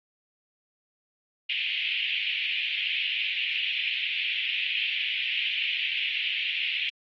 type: band-pass noise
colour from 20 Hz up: white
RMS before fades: -29 dBFS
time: 1.49-6.9 s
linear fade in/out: 10 ms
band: 2300 to 3100 Hz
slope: 48 dB/octave
effects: AAC 32 kbps